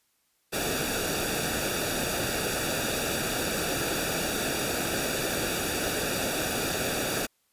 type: noise with comb filter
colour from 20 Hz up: pink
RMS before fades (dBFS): -29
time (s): 0.52-7.27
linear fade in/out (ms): 20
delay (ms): 0.96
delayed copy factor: -0.75
effects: white hiss -71 dBFS RMS until 7.52 s + resampled to 32000 Hz